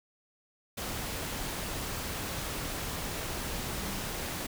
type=tone in noise; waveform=sine; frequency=197.5 Hz; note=G3; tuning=13 cents sharp; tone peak=-41 dBFS; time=3.79-3.99 s; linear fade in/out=10 ms; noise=pink; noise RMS=-36 dBFS; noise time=0.77-4.47 s; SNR=-8 dB; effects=none